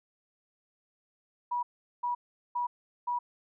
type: tone bursts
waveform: sine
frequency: 970 Hz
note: B5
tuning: 31 cents flat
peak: -28 dBFS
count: 4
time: 1.51-3.19 s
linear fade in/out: 10 ms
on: 120 ms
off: 400 ms
effects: none